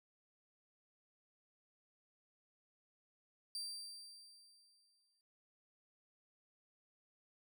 35% pulse tone with exponential decay, 4699 Hz, D8, in tune, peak -39 dBFS, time 3.55-5.21 s, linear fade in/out 1 ms, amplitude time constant 360 ms, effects none

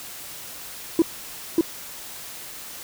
sine tone with echo, 330.4 Hz, E4, 4 cents sharp, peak -10 dBFS, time 0.99-1.02 s, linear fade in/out 2 ms, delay 590 ms, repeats 1, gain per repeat -2 dB, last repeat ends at 1.61 s, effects tanh soft clip ceiling -11 dBFS + white hiss -38 dBFS RMS until 2.83 s

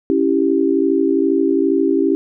sine chord, C# diminished, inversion none, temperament equal, 277.2 / 329.6 / 392 Hz, C#4 / E4 / G4, 0 / 0 / 0 cents, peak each -17 dBFS, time 0.1-2.15 s, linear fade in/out 0 ms, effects none

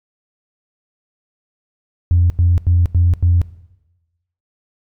sine tone bursts, 87.1 Hz, F2, 4 cents flat, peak -8 dBFS, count 5, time 2.11-3.416 s, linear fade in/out 0 ms, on 190 ms, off 89 ms, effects noise-tail reverb RT60 1.0 s tail -18 dB re dry + tanh soft clip ceiling -5 dBFS

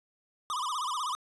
square tone with vibrato, 1108.7 Hz, C#6, in tune, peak -31 dBFS, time 0.5-1.15 s, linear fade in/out 0 ms, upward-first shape sine, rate 16 Hz, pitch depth 220 cents each way, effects resampled to 24000 Hz + 12-bit

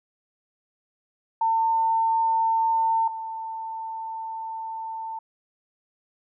sine tone pair in turn, 901 / 894.3 Hz, A5 / A5, +41 / +28 cents, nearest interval unison, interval 13 cents, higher first, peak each -19 / -30 dBFS, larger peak first, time 1.41-3.08 / 3.08-5.19 s, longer second, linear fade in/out 5 ms, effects none

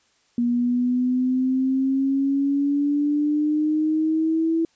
sine exponential sweep, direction up, 238.4 to 329.6 Hz, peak -18 dBFS, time 0.38-4.65 s, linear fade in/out 2 ms, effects white hiss -63 dBFS RMS until 4.75 s + resampled to 16000 Hz

